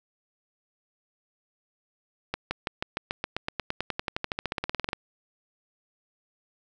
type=accelerating click train; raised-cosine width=0.3 ms; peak=-12 dBFS; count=29; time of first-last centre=2.34-4.931 s; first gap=170 ms; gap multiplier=0.95; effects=none